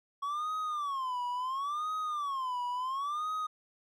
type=tone with vibrato; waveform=triangle; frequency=1108.7 Hz; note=C#6; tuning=in tune; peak=-30 dBFS; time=0.22-3.47 s; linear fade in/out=10 ms; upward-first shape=sine; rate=0.72 Hz; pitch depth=220 cents each way; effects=none